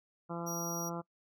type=harmonic tone; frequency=170 Hz; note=F3; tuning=46 cents flat; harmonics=1 / 2 / 3 / 4 / 5 / 6 / 7 / 8; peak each=-40 / -43 / -45 / -46 / -47 / -48 / -48 / -49 dBFS; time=0.29-1.02 s; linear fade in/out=20 ms
type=tone; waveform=40% pulse; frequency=5740 Hz; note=F8; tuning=47 cents sharp; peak=-37 dBFS; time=0.46-0.9 s; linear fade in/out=20 ms
effects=noise-tail reverb RT60 0.1 s tail -24 dB re dry